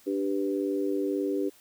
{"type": "chord", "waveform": "sine", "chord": "G major", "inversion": "second", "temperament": "equal", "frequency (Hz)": [293.7, 392, 493.9], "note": ["D4", "G4", "B4"], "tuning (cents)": [0, 0, 0], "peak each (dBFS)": [-29, -29, -34], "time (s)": [0.06, 1.5], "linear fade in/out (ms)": 20, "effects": ["white hiss -58 dBFS RMS until 1.6 s"]}